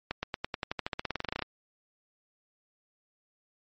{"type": "accelerating click train", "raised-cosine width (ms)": 0.3, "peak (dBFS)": -15, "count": 21, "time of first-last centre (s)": [0.11, 1.423], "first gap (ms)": 120, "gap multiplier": 0.93, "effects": ["MP3 32 kbps"]}